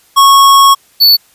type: tone pair in turn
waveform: square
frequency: 1101 / 4460 Hz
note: C#6 / C#8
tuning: -12 / +10 cents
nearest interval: 2 octaves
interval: 2422 cents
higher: second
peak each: -3 dBFS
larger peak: neither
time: 0.16-0.75 / 1-1.17 s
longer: first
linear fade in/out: 20 ms
effects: white hiss -48 dBFS RMS until 1.34 s + resampled to 32000 Hz